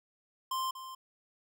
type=tone with echo; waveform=square; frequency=1046.5 Hz; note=C6; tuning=in tune; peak=-32 dBFS; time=0.51-0.71 s; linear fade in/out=5 ms; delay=240 ms; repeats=1; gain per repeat=-11 dB; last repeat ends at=0.95 s; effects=none